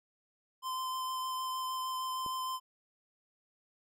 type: tone with vibrato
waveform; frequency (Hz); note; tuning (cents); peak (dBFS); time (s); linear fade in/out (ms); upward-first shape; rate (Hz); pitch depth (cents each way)
square; 1033; C6; -22; -35; 0.62-2.6; 50; sine; 6.5; 10
type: click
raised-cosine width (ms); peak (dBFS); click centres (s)
2; -34; 2.263
effects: none